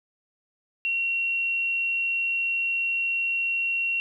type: tone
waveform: sine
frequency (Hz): 2737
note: F7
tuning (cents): -36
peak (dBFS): -23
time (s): 0.85-4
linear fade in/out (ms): 0
effects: 10-bit